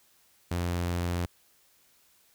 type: tone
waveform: sawtooth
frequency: 87.31 Hz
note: F2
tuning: in tune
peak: -24 dBFS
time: 0.51-1.26 s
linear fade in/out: 5 ms
effects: white hiss -64 dBFS RMS until 2.34 s